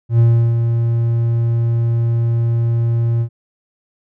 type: tone with ADSR envelope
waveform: triangle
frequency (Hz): 116.54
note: A#2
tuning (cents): 0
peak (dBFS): -5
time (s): 0.09-3.29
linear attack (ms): 100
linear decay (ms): 350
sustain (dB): -6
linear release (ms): 79
effects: none